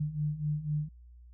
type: beating tone pair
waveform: sine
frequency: 147.5 / 151.5 Hz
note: D3 / D#3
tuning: +8 / -46 cents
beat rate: 4 Hz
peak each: -35 / -31 dBFS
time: 0-0.89 s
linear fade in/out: 10 ms
effects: added 60 Hz sine -50 dBFS peak until 1.33 s